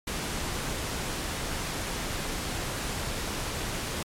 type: noise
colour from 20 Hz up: pink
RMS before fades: -32 dBFS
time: 0.07-4.03 s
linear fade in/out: 5 ms
effects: low-pass 11000 Hz 12 dB/octave + MP3 96 kbps